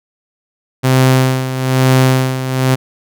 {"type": "tone with tremolo", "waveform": "sawtooth", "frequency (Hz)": 130.2, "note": "C3", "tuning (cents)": -8, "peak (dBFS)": -3, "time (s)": [0.83, 2.76], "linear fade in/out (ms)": 20, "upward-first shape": "sine", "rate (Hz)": 1.1, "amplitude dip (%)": 70, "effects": []}